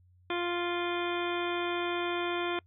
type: harmonic tone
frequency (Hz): 349.2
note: F4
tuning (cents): 0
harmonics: 1 / 2 / 3 / 4 / 5 / 6 / 7 / 9 / 10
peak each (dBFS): -32 / -38 / -38 / -40 / -43 / -44 / -40 / -43 / -43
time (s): 0.3-2.59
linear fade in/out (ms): 2
effects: noise-tail reverb RT60 0.1 s tail -26 dB re dry + added 90 Hz sine -59 dBFS peak until 2.66 s